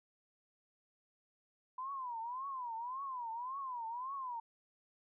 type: tone with vibrato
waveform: sine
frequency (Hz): 999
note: B5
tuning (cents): +20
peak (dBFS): -39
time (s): 1.78-4.4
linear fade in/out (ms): 5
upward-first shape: triangle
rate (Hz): 1.8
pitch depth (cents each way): 210
effects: none